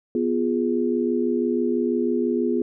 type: chord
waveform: sine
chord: F diminished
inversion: second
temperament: equal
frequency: 246.9 / 349.2 / 415.3 Hz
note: Cb4 / F4 / Ab4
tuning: 0 / 0 / 0 cents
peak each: -23 / -24 / -25 dBFS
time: 0.15-2.62 s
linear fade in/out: 2 ms
effects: none